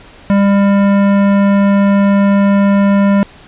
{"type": "tone with hard clipping", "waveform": "sine", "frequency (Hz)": 199.6, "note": "G3", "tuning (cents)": 32, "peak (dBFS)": -9, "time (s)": [0.3, 3.23], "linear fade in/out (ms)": 0, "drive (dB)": 16, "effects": ["pink hiss -39 dBFS RMS until 3.47 s", "resampled to 8000 Hz"]}